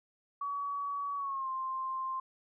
sine tone with pitch glide, 1133 to 1051 Hz, C#6 to C6, +37 to +7 cents, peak -33 dBFS, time 0.41-2.2 s, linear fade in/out 5 ms, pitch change -130 cents, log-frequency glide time 1.17-1.49 s, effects none

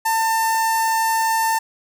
sawtooth tone with notch filter, 897 Hz, A5, 33 cents sharp, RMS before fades -19 dBFS, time 0.05-1.59 s, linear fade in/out 10 ms, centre 3300 Hz, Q 0.9, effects none

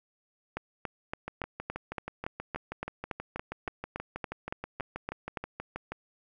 two click trains, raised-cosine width 0.5 ms, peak -21 / -18 dBFS, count 30 / 18, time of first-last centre 1.28-5.92 / 0.57-5.372 s, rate 6.25 / 3.54 Hz, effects none

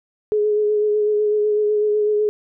sine tone with vibrato, 421.2 Hz, G#4, 24 cents sharp, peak -15 dBFS, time 0.32-2.29 s, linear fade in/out 0 ms, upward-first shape sine, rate 8 Hz, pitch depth 21 cents each way, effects none

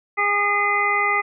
harmonic tone, 408.6 Hz, G#4, 28 cents flat, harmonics 1 / 2 / 3 / 5 / 6, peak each -29 / -25 / -22 / -20 / -30 dBFS, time 0.17-1.22 s, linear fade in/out 20 ms, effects none

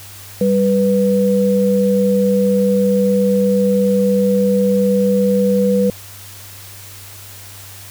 sine tone pair together, 195.4 / 492.4 Hz, G3 / B4, -5 / -5 cents, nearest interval octave + major third, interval 1600 cents, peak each -14 dBFS, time 0.41-5.9 s, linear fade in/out 2 ms, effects added 98 Hz sine -39 dBFS peak until 7.9 s + white hiss -37 dBFS RMS until 7.9 s

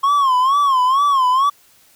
triangle tone with vibrato, 1075 Hz, C6, 47 cents sharp, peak -10 dBFS, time 0.03-1.5 s, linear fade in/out 10 ms, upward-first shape sine, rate 2.2 Hz, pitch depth 130 cents each way, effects white hiss -52 dBFS RMS until 1.95 s

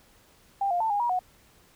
sine tone with pitch steps, 793 / 704 / 889 / 817 / 956 / 733 Hz, G5 / F5 / A5 / G#5 / A#5 / F#5, +20 / +14 / +18 / -29 / +43 / -16 cents, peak -23 dBFS, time 0.61-1.192 s, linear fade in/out 5 ms, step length 97 ms, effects pink hiss -59 dBFS RMS until 1.75 s

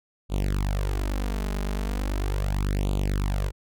sawtooth tone with flanger, 49 Hz, G1, in tune, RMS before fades -26 dBFS, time 0.29-3.52 s, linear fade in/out 50 ms, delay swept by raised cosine 0.27 to 4.87 ms, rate 0.38 Hz, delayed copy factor +0.95, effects none

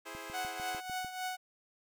10% pulse chord, E augmented, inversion none, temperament equal with one note detuned, 329.6 / 415.3 / 525.7 Hz, E4 / G#4 / B#4, 0 / 0 / +8 cents, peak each -39 dBFS, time 0.05-0.81 s, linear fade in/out 20 ms
click train, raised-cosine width 3 ms, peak -36 dBFS, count 7, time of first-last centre 0.15-1.047 s, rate 6.69 Hz
sawtooth tone with tremolo, 740 Hz, F#5, in tune, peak -30 dBFS, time 0.33-1.37 s, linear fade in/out 20 ms, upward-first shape triangle, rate 3.5 Hz, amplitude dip 70%
effects none

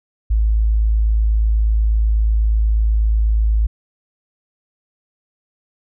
sine tone, 54.1 Hz, A1, 29 cents flat, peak -12 dBFS, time 0.3-3.67 s, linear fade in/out 10 ms, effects none

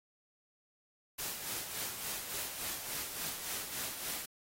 white noise with tremolo, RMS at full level -38 dBFS, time 1.18-4.26 s, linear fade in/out 10 ms, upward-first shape sine, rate 3.5 Hz, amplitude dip 50%, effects AAC 48 kbps

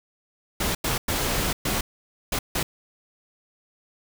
pink noise bursts at uneven times, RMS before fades -25 dBFS, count 6, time 0.6-0.75 / 0.84-0.98 / 1.08-1.53 / 1.65-1.81 / 2.32-2.39 / 2.55-2.63 s, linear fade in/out 5 ms, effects none

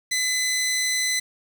15% pulse tone, 2016 Hz, B6, 35 cents sharp, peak -15 dBFS, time 0.11-1.2 s, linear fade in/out 10 ms, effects 7-bit

